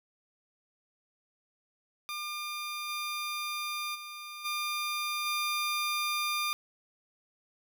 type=tone with level steps; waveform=15% pulse; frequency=1200 Hz; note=D6; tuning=37 cents sharp; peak=-29 / -27 / -35 / -25 / -23 dBFS; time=2.09-6.53 s; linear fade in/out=0 ms; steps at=2.88 / 3.94 / 4.44 / 5.25 s; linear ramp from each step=20 ms; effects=none